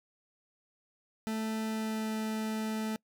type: tone with pitch glide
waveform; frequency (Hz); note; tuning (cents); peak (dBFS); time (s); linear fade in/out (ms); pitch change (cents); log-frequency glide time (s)
40% pulse; 220 to 218.5; A3 to A3; 0 to -12; -31; 1.27-2.96; 0; -12; 1.64-2.16
effects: noise-tail reverb RT60 0.1 s tail -25 dB re dry